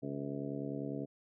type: harmonic tone with a mistuned harmonic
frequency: 70 Hz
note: C#2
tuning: 18 cents sharp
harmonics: 2 / 3 / 4 / 5 / 6 / 7 / 8 / 9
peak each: -43 / -45 / -40 / -49 / -45 / -47 / -57 / -48 dBFS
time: 0.02-1.06 s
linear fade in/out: 20 ms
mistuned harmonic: 9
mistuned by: +45 cents
effects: none